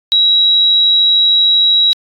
sine tone, 3869 Hz, B7, 36 cents flat, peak -7 dBFS, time 0.12-1.93 s, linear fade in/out 0 ms, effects AAC 64 kbps

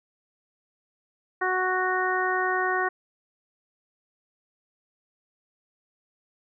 harmonic tone, 370 Hz, F#4, in tune, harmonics 1 / 2 / 3 / 4 / 5, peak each -29 / -29 / -29 / -29 / -29 dBFS, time 1.41-2.89 s, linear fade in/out 10 ms, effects none

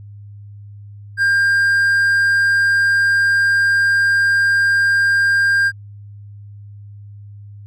triangle tone, 1600 Hz, G6, 35 cents sharp, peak -10 dBFS, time 1.17-5.72 s, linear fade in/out 50 ms, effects added 102 Hz sine -34 dBFS peak until 7.66 s

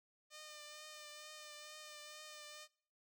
5% pulse tone with vibrato, 604 Hz, D5, 48 cents sharp, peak -40 dBFS, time 0.3-2.68 s, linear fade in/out 50 ms, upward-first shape triangle, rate 2.2 Hz, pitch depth 29 cents each way, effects noise-tail reverb RT60 0.6 s tail -24 dB re dry

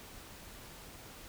silence, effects pink hiss -51 dBFS RMS until 1.28 s

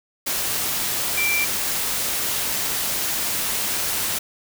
sine tone in noise, 2349 Hz, D7, in tune, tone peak -20 dBFS, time 1.17-1.45 s, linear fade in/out 10 ms, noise white, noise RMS -24 dBFS, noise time 0.26-4.19 s, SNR +1 dB, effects none

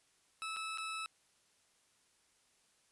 20% pulse tone with dropouts, 1306 Hz, E6, 17 cents flat, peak -34 dBFS, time 0.42-1.06 s, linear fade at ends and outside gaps 0 ms, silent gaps 0.563-0.568 / 0.775-0.783 s, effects white hiss -72 dBFS RMS until 2.91 s + resampled to 24000 Hz

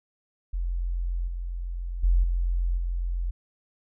sine tone with level steps, 43.65 Hz, F1, in tune, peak -25 / -29 / -17 / -22 / -25 dBFS, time 0.53-3.31 s, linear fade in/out 10 ms, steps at 1.27 / 2.03 / 2.23 / 2.77 s, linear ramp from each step 10 ms, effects none

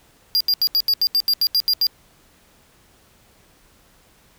square tone bursts, 4800 Hz, D8, 37 cents sharp, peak -15 dBFS, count 12, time 0.35-1.868 s, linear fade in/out 0 ms, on 55 ms, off 78 ms, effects pink hiss -55 dBFS RMS until 4.38 s

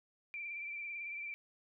sine tone with vibrato, 2349 Hz, D7, in tune, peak -40 dBFS, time 0.34-1.34 s, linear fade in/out 0 ms, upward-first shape sine, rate 18 Hz, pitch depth 35 cents each way, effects none

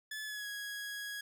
sawtooth tone with pitch glide, 1726 to 1660.5 Hz, A6 to G#6, -34 to -1 cents, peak -36 dBFS, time 0.11-1.21 s, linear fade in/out 5 ms, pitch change -67 cents, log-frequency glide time 0.24-0.47 s, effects none

